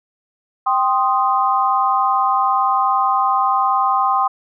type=chord; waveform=sine; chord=C minor; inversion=second; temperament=equal; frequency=784 / 1046.5 / 1244.5 Hz; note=G5 / C6 / Eb6; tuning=0 / 0 / 0 cents; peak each=-18 / -17 / -19 dBFS; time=0.66-4.28 s; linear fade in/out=10 ms; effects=none